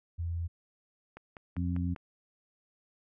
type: tone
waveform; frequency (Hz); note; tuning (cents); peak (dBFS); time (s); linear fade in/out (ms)
sine; 84.6; E2; +45; -31; 0.18-0.48; 20
type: click train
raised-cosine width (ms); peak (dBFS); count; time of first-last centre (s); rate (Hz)
0.5; -31; 5; 1.17-1.962; 5.05
type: harmonic tone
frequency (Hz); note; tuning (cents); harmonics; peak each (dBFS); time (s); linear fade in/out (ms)
88; F2; +14; 1 / 2 / 3; -31 / -34 / -36; 1.56-1.95; 20
effects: none